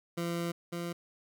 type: tone pair in turn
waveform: 20% pulse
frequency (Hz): 170.6 / 171.79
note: F3 / F3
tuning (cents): -40 / -28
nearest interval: unison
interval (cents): 12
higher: second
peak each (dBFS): -27 / -30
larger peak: first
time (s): 0.17-0.52 / 0.72-0.93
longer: first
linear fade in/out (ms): 10
effects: none